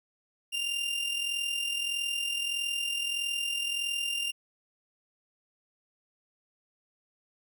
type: tone with amplitude modulation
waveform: 40% pulse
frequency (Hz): 2794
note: F7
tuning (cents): 0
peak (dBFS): -26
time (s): 0.52-4.32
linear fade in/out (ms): 20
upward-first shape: sine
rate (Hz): 41.6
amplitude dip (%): 50
effects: none